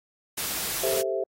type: noise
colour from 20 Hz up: white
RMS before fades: -30 dBFS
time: 0.37-1.02 s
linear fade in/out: 10 ms
type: chord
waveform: sine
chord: A minor seventh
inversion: third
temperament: equal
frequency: 392 / 440 / 523.3 / 659.3 Hz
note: G4 / A4 / C5 / E5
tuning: 0 / 0 / 0 / 0 cents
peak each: -29 / -33 / -31 / -30 dBFS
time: 0.83-1.24 s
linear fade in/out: 5 ms
effects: AAC 48 kbps